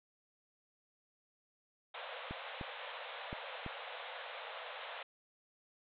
pink band-pass noise, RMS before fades -46 dBFS, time 1.94-5.03 s, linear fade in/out 5 ms, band 480 to 3800 Hz, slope 96 dB/octave
clicks, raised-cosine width 3 ms, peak -29 dBFS, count 4, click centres 2.31 / 2.612 / 3.329 / 3.663 s
effects MP3 96 kbps

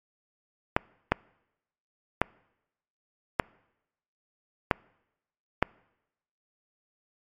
clicks, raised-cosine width 0.5 ms, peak -5 dBFS, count 6, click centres 0.765 / 1.12 / 2.216 / 3.398 / 4.712 / 5.626 s, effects noise-tail reverb RT60 0.9 s tail -26 dB re dry + MP3 96 kbps

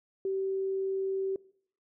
sine tone, 385.4 Hz, G4, 29 cents flat, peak -28 dBFS, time 0.25-1.36 s, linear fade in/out 2 ms, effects noise-tail reverb RT60 0.6 s tail -21 dB re dry

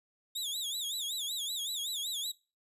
sawtooth tone with vibrato, 3600 Hz, A7, 39 cents sharp, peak -31 dBFS, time 0.35-2.32 s, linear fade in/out 10 ms, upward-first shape sine, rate 5.3 Hz, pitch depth 170 cents each way, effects noise-tail reverb RT60 0.3 s tail -20 dB re dry + resampled to 32000 Hz

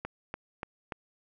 click train, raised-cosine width 0.5 ms, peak -20 dBFS, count 4, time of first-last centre 0.05-0.922 s, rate 3.44 Hz, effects none

